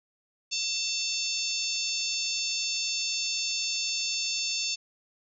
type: harmonic tone with a mistuned harmonic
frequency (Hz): 892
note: A5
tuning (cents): +23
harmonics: 3 / 4 / 5 / 6 / 7 / 8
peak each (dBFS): -35 / -36 / -33 / -34 / -35 / -39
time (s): 0.51-4.76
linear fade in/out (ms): 20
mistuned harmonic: 7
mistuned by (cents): +32
effects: none